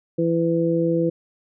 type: harmonic tone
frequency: 166.8 Hz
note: E3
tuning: 21 cents sharp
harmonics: 1 / 2 / 3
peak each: -23 / -21 / -22 dBFS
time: 0.18-1.1 s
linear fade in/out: 10 ms
effects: none